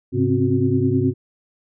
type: tone cluster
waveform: sine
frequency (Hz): 103.7 / 133.5 / 258.4 / 267.9 / 366.9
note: G#2 / C3 / C4 / C4 / F#4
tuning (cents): -2 / +35 / -21 / +41 / -15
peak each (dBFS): -22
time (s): 0.12-1.14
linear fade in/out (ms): 50
effects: none